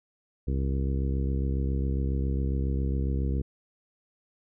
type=harmonic tone; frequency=67.3 Hz; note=C2; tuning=49 cents sharp; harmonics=1 / 2 / 3 / 4 / 5 / 6 / 7; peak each=-26 / -32 / -36 / -38 / -40 / -42 / -43 dBFS; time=0.47-3.42 s; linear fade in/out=10 ms; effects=none